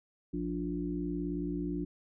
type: harmonic tone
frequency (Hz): 58.6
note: A#1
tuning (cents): +10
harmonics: 1 / 3 / 5 / 6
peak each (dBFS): -41 / -37 / -35 / -40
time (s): 0.33-1.85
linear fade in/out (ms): 10
effects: none